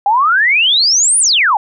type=exponential two-way sweep; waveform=sine; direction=up then down; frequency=782 to 9940 to 782 Hz; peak=-8 dBFS; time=0.06-1.57 s; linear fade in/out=2 ms; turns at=1.19 s; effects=none